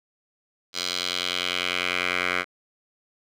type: tone with band-pass filter sweep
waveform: 10% pulse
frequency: 90 Hz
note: F#2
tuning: 47 cents flat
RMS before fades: -27 dBFS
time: 0.73-2.45 s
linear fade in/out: 50 ms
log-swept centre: 4500 to 1900 Hz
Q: 2.2
effects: none